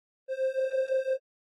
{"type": "beating tone pair", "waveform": "triangle", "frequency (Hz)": [523, 528.9], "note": ["C5", "C5"], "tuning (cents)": [-1, 19], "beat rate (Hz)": 5.9, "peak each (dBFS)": [-28, -27], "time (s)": [0.28, 1.18], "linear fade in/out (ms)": 50, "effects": ["AAC 32 kbps"]}